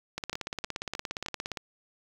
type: two click trains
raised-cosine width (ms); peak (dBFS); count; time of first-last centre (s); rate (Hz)
0.2; -16 / -17; 24 / 5; 0.18-1.517 / 0.33-1.572; 17.2 / 3.22
effects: 7-bit